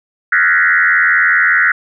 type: tone with frequency modulation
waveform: sine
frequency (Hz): 1686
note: G#6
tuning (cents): +26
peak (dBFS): -8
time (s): 0.32-1.72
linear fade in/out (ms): 5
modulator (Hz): 85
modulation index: 3.6
effects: none